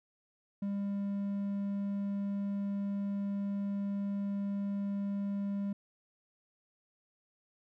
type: tone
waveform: triangle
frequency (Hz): 200.1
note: G3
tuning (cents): +36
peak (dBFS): -30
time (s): 0.62-5.73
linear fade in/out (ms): 5
effects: none